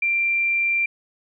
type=tone; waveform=sine; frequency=2366 Hz; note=D7; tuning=12 cents sharp; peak=-18 dBFS; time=0.02-0.86 s; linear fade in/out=5 ms; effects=none